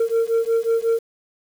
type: beating tone pair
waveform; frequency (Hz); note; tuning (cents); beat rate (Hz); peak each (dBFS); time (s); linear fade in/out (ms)
sine; 454.9 / 460.4; A#4 / A#4; -42 / -22; 5.5; -18; 0-0.99; 5
effects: tanh soft clip ceiling -14 dBFS + 7-bit